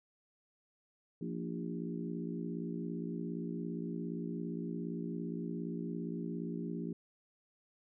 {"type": "harmonic tone with a mistuned harmonic", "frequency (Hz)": 57.4, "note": "A#1", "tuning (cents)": -26, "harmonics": [3, 4, 5, 6, 7], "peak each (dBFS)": [-40, -42, -44, -46, -47], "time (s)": [1.21, 6.93], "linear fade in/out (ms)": 5, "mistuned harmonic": 5, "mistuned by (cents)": 39, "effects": []}